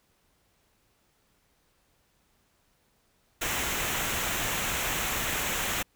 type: noise with comb filter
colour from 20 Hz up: pink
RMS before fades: -30 dBFS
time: 3.41-5.83 s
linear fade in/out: 10 ms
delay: 0.21 ms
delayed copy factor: -0.55
effects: pink hiss -69 dBFS RMS until 5.95 s